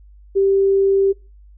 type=tone; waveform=sine; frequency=391.3 Hz; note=G4; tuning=3 cents flat; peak=-12 dBFS; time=0.35-1.13 s; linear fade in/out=20 ms; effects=noise-tail reverb RT60 0.3 s tail -24 dB re dry + added 50 Hz sine -42 dBFS peak until 1.57 s